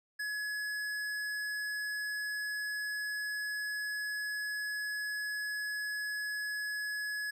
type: tone with tanh clipping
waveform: sine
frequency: 1692 Hz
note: G#6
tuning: 32 cents sharp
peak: -36 dBFS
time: 0.19-7.31 s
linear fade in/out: 10 ms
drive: 17 dB
effects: none